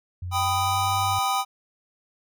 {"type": "tone with pitch glide", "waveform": "sine", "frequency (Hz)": [89.6, 97.15], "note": ["F2", "G2"], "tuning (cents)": [45, -15], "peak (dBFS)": -29, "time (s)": [0.22, 1.19], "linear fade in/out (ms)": 5, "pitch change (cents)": 140, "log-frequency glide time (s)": [0.33, 0.79]}
{"type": "chord", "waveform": "square", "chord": "G augmented", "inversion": "none", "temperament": "equal with one note detuned", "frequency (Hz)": [784, 995.2, 1244.5], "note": ["G5", "B5", "D#6"], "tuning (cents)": [0, 13, 0], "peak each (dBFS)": [-26, -29, -27], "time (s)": [0.31, 1.45], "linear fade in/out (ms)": 50}
{"effects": []}